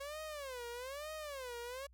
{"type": "tone with vibrato", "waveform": "sawtooth", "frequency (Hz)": 544, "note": "C#5", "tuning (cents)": -33, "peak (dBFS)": -39, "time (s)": [0, 1.87], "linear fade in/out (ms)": 10, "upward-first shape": "sine", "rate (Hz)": 1.1, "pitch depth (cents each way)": 240, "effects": ["added 60 Hz sine -60 dBFS peak until 1.93 s"]}